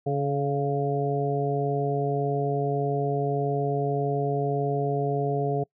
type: harmonic tone with a mistuned harmonic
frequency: 141.7 Hz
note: C#3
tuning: 38 cents sharp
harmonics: 1 / 2 / 3 / 4 / 5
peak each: -27 / -34 / -27 / -36 / -30 dBFS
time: 0.06-5.64 s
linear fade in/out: 10 ms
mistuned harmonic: 5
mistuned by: -26 cents
effects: noise-tail reverb RT60 0.1 s tail -25 dB re dry